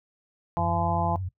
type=harmonic tone; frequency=170.5 Hz; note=F3; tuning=41 cents flat; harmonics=1 / 2 / 3 / 4 / 5 / 6; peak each=-30 / -37 / -39 / -30 / -28 / -33 dBFS; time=0.57-1.16 s; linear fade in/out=0 ms
type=tone with vibrato; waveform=sine; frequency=92.7 Hz; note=F#2; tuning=4 cents sharp; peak=-29 dBFS; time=0.58-1.29 s; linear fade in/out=10 ms; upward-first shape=sine; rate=13 Hz; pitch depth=72 cents each way
effects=noise-tail reverb RT60 0.1 s tail -17 dB re dry